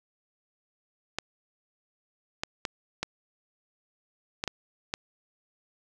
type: clicks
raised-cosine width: 0.2 ms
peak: -12 dBFS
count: 7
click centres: 1.186 / 2.435 / 2.652 / 3.03 / 4.439 / 4.477 / 4.939 s
effects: none